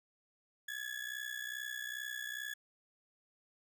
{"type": "ring-modulated tone", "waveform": "35% pulse", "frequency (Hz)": 1697, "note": "G#6", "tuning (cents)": 37, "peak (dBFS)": -35, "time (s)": [0.68, 2.54], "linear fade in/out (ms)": 5, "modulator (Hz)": 31.2, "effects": []}